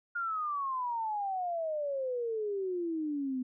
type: exponential sweep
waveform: sine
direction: down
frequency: 1426 to 250 Hz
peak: -31 dBFS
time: 0.15-3.43 s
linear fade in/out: 10 ms
effects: none